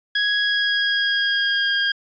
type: tone with pitch glide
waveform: 25% pulse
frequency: 1661.2 to 1616.7 Hz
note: G#6 to G#6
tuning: 0 to -47 cents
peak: -14 dBFS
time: 0.15-1.92 s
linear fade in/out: 5 ms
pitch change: -47 cents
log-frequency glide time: 0.39-1.72 s
effects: resampled to 16000 Hz